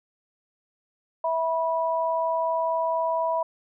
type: tone pair together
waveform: sine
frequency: 653.7 / 978 Hz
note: E5 / B5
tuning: -15 / -17 cents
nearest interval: perfect fifth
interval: 698 cents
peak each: -25 dBFS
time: 1.24-3.43 s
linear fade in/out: 5 ms
effects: none